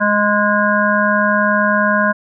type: harmonic tone with a mistuned harmonic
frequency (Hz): 207.7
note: G#3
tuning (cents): 0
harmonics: 1 / 3 / 5 / 7 / 8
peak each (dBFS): -18 / -18 / -18 / -18 / -18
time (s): 0-2.13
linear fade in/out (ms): 20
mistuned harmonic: 8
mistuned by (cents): -32
effects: none